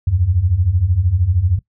sine beating tone pair, 81 / 94 Hz, E2 / F#2, -30 / +28 cents, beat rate 13 Hz, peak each -18 / -14 dBFS, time 0.07-1.59 s, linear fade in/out 5 ms, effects noise-tail reverb RT60 0.1 s tail -19 dB re dry

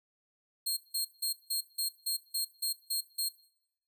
20% pulse tone bursts, 4234 Hz, C8, 20 cents sharp, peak -24 dBFS, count 10, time 0.66-3.29 s, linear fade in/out 10 ms, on 110 ms, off 170 ms, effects noise-tail reverb RT60 0.8 s tail -22 dB re dry

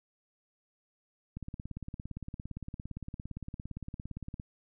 click train, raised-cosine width 5 ms, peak -27 dBFS, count 54, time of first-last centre 1.37-4.399 s, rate 17.5 Hz, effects none

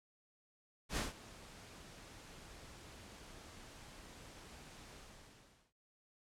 pink noise with ADSR envelope, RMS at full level -36 dBFS, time 0.89-5.73 s, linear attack 85 ms, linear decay 150 ms, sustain -19 dB, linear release 800 ms, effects low-pass 9000 Hz 12 dB/octave

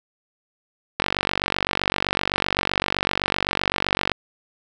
click train, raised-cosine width 0.3 ms, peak -3 dBFS, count 150, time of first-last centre 1-4.117 s, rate 47.8 Hz, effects none

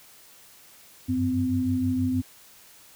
sine tone cluster, 93.5 / 99.8 / 256 Hz, F#2 / G2 / C4, +19 / +32 / -38 cents, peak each -31 / -31 / -23 dBFS, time 1.08-2.22 s, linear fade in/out 20 ms, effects white hiss -52 dBFS RMS until 2.95 s

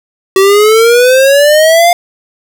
square exponential sweep, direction up, 379.9 to 708 Hz, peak -4 dBFS, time 0.36-1.93 s, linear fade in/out 2 ms, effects none

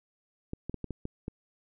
clicks, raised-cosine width 3 ms, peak -22 dBFS, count 7, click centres 0.534 / 0.696 / 0.743 / 0.843 / 0.907 / 1.054 / 1.281 s, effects none

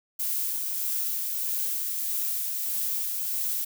violet noise with tremolo, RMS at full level -28 dBFS, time 0.19-3.65 s, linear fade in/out 10 ms, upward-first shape sine, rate 1.6 Hz, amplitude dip 25%, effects none

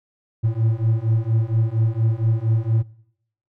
triangle beating tone pair, 110 / 114.3 Hz, A2 / A#2, 0 / -34 cents, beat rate 4.3 Hz, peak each -18 dBFS, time 0.43-2.83 s, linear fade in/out 20 ms, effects noise-tail reverb RT60 0.7 s tail -21 dB re dry

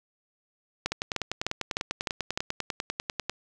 two click trains, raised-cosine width 0.2 ms, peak -10 / -12 dBFS, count 6 / 25, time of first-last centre 0.86-2.375 / 0.92-3.296 s, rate 3.3 / 10.1 Hz, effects none

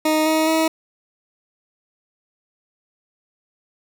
20% pulse tone with pitch steps, 311.1 / 315.6 / 320.2 Hz, D#4 / D#4 / D#4, 0 / +25 / +50 cents, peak -11 dBFS, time 0.05-0.68 s, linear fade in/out 5 ms, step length 210 ms, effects none

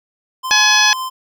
square tone with tremolo, 1036 Hz, C6, 17 cents flat, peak -21 dBFS, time 0.43-1.1 s, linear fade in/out 20 ms, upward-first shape triangle, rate 7.2 Hz, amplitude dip 25%
harmonic tone, 846 Hz, G#5, 32 cents sharp, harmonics 1 / 2 / 3 / 4 / 5 / 6 / 7, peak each -20 / -15 / -17 / -17 / -21 / -18 / -18 dBFS, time 0.51-0.93 s, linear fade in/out 0 ms
effects none

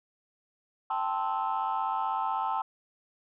sine chord, A minor seventh, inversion third, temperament equal with one note detuned, 784 / 880 / 1046.5 / 1306.4 Hz, G5 / A5 / C6 / E6, 0 / 0 / 0 / -16 cents, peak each -32 / -30 / -33 / -34 dBFS, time 0.9-2.62 s, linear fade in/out 5 ms, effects tanh soft clip ceiling -21 dBFS

